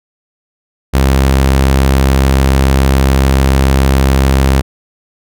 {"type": "tone", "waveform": "sawtooth", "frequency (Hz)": 67, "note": "C2", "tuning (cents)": 42, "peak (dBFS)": -3, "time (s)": [0.93, 4.62], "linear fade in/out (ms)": 20, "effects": []}